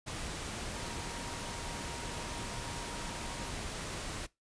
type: tone in noise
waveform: sine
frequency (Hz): 941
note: A#5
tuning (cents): +16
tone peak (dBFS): -48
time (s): 0.74-3.52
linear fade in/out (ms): 20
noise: pink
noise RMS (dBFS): -40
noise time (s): 0.06-4.27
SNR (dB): -11
effects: noise-tail reverb RT60 0.2 s tail -21 dB re dry + resampled to 22050 Hz